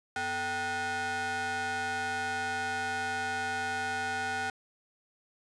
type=ring-modulated tone; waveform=40% pulse; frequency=341.4 Hz; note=F4; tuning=39 cents flat; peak=-27 dBFS; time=0.16-4.5 s; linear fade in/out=2 ms; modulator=1120 Hz; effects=resampled to 22050 Hz